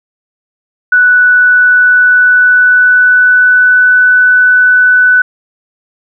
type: tone with pitch glide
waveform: sine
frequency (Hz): 1482 to 1494.9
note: F#6 to F#6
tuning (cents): +2 to +17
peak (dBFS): -3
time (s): 0.92-5.22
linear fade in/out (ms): 5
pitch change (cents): +15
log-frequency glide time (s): 1.29-3.93
effects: none